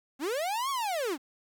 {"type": "linear two-way sweep", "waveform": "45% pulse", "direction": "up then down", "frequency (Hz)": [246.5, 1135, 246.5], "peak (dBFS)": -29, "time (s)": [0.19, 1.18], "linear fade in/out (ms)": 50, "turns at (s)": 0.7, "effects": ["10-bit"]}